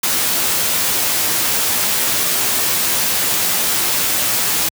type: noise with comb filter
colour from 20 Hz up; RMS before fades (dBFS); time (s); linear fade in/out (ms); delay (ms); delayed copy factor
white; -17; 0.03-4.69; 5; 14; -0.5
effects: high-pass 80 Hz 12 dB/octave